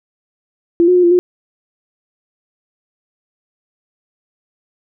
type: tone with pitch steps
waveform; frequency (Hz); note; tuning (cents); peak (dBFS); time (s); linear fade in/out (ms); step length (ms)
sine; 341.3 / 361.4 / 358.4 / 345.6 / 358.4; F4 / F#4 / F4 / F4 / F4; -40 / -41 / +45 / -18 / +45; -7; 0.8-1.19; 0; 78
effects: none